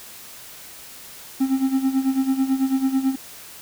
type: tone with tremolo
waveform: triangle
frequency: 266.1 Hz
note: C4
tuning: 29 cents sharp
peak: -13 dBFS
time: 1.4-3.16 s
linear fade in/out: 10 ms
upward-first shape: sine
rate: 9.1 Hz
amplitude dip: 75%
effects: white hiss -41 dBFS RMS until 3.61 s